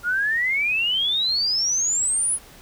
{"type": "exponential sweep", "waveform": "sine", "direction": "up", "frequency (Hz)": [1394, 10548], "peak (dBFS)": -19, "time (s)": [0.03, 2.39], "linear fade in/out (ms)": 50, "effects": ["pink hiss -47 dBFS RMS until 2.61 s"]}